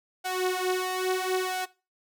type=tone with flanger; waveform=sawtooth; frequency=370 Hz; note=F#4; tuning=in tune; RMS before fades=-28 dBFS; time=0.24-1.66 s; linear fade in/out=20 ms; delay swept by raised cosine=1.4 to 6.5 ms; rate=0.75 Hz; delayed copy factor=+0.8; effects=noise-tail reverb RT60 0.3 s tail -20 dB re dry